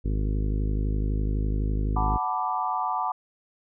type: harmonic tone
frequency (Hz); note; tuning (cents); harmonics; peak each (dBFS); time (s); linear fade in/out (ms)
51.91; G#1; 0; 1 / 2 / 3 / 4 / 5 / 6 / 7 / 8 / 9; -24 / -31 / -35 / -39 / -36 / -42 / -41 / -46 / -46; 0.04-2.18; 20
type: chord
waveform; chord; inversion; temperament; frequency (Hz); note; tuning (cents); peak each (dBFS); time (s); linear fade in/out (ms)
sine; B minor seventh; second; equal; 740 / 880 / 987.8 / 1174.7; F#5 / A5 / B5 / D6; 0 / 0 / 0 / 0; -30; 1.96-3.12; 5
effects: none